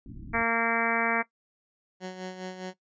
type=low-pass noise; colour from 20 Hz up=pink; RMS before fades=-42 dBFS; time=0.06-0.43 s; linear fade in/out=2 ms; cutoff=330 Hz; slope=96 dB/octave
type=harmonic tone; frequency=230 Hz; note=A#3; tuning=23 cents flat; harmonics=1 / 2 / 3 / 4 / 5 / 6 / 7 / 8 / 9 / 10; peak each=-33 / -33 / -33 / -33 / -33 / -33 / -33 / -33 / -33 / -33 dBFS; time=0.33-1.23 s; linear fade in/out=20 ms
type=tone with tremolo; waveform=15% pulse; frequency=185 Hz; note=F#3; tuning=in tune; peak=-27 dBFS; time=2-2.74 s; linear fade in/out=50 ms; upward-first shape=sine; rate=4.9 Hz; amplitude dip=60%
effects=noise-tail reverb RT60 0.1 s tail -18 dB re dry + resampled to 16000 Hz